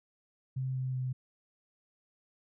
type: tone with pitch steps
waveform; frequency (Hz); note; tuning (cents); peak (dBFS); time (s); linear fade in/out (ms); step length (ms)
sine; 130.81 / 129.68 / 128.56; C3 / C3 / C3; 0 / -15 / -30; -31; 0.56-1.13; 10; 190
effects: none